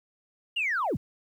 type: linear sweep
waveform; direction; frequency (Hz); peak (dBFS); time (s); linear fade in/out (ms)
sine; down; 2911 to 58.2; -24; 0.56-0.97; 10
effects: tanh soft clip ceiling -21 dBFS + 10-bit